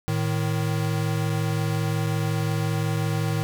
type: tone pair together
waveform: square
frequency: 110 / 155.56 Hz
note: A2 / D#3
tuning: 0 / 0 cents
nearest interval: tritone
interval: 600 cents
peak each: -26 dBFS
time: 0.08-3.43 s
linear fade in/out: 0 ms
effects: none